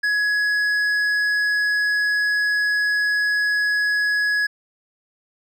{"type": "tone with hard clipping", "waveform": "sine", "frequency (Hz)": 1679, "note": "G#6", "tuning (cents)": 18, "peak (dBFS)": -19, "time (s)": [0.03, 4.47], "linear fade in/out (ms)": 10, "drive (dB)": 6, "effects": []}